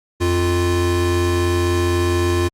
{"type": "tone pair together", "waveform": "square", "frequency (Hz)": [88.49, 349.2], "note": ["F2", "F4"], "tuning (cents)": [23, 0], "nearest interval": "2 octaves", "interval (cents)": 2377, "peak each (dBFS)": -19, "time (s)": [0.2, 2.49], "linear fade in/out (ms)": 20, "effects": ["low-pass 12000 Hz 12 dB/octave", "Opus 48 kbps"]}